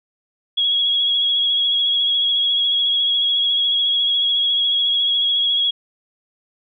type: tone with vibrato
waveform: sine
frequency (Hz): 3322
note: G#7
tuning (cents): 0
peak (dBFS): -15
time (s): 0.57-5.71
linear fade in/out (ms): 10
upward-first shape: triangle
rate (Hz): 14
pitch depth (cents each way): 31
effects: none

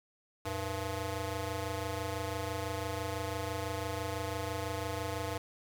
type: ring-modulated tone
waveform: 15% pulse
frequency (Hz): 196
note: G3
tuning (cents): 0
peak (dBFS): -25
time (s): 0.45-5.38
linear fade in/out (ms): 5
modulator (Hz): 281
effects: none

